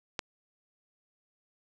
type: click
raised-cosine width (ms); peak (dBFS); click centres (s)
0.2; -14; 0.192
effects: none